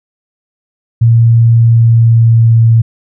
sine tone with pitch glide, 115.8 to 114.27 Hz, A#2 to A#2, -11 to -34 cents, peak -3 dBFS, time 1.01-2.82 s, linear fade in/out 10 ms, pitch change -23 cents, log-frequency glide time 1.59-2.66 s, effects none

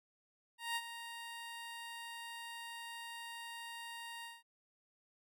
15% pulse tone with ADSR envelope, 932.3 Hz, A#5, in tune, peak -28 dBFS, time 0.58-4.43 s, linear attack 180 ms, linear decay 46 ms, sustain -11 dB, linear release 190 ms, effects none

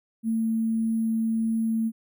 sine tone with sample-and-hold, 224.2 Hz, A3, 33 cents sharp, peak -22 dBFS, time 0.23-1.92 s, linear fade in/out 50 ms, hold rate 11025 Hz, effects none

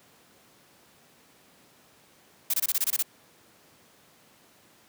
blue noise bursts, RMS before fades -25 dBFS, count 9, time 2.5-3.026 s, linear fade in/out 5 ms, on 38 ms, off 23 ms, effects pink hiss -58 dBFS RMS until 4.88 s + high-pass 150 Hz 12 dB/octave

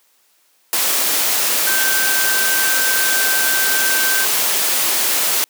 sine tone in noise, 1553 Hz, G6, 17 cents flat, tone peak -19 dBFS, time 1.67-4.25 s, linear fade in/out 0 ms, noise white, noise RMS -17 dBFS, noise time 0.73-5.44 s, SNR -5 dB, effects white hiss -58 dBFS RMS until 5.49 s + high-pass 300 Hz 12 dB/octave

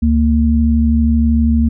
sine tone pair together, 72.32 / 229.6 Hz, D2 / A#3, -26 / -26 cents, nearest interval octave + minor sixth, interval 2000 cents, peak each -12 dBFS, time 0.02-1.69 s, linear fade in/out 10 ms, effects none

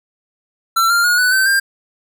square tone with pitch steps, 1348 / 1393.9 / 1441.4 / 1490.5 / 1541.3 / 1593.8 Hz, E6 / F6 / F#6 / F#6 / G6 / G6, +38 / -4 / -46 / +12 / -30 / +28 cents, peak -12 dBFS, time 0.76-1.6 s, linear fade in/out 10 ms, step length 140 ms, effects none

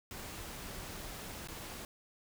pink noise with dropouts, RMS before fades -45 dBFS, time 0.11-1.85 s, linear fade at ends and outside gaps 1 ms, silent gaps 1.474-1.485 s, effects none

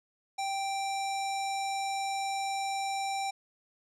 square tone with low-pass filter, 784 Hz, G5, in tune, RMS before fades -33 dBFS, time 0.38-3.31 s, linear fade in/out 10 ms, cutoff 7600 Hz, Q 1.6, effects none

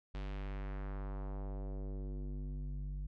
square tone with low-pass filter sweep, 49 Hz, G1, in tune, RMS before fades -41 dBFS, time 0.14-3.07 s, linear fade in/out 10 ms, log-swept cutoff 3700 to 120 Hz, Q 1.3, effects none

